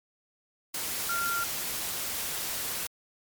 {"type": "tone in noise", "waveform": "sine", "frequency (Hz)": 1385, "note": "F6", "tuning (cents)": -15, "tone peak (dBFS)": -28, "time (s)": [1.09, 1.44], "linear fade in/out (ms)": 5, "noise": "white", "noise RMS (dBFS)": -33, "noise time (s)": [0.74, 2.87], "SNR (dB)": 2, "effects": ["MP3 96 kbps"]}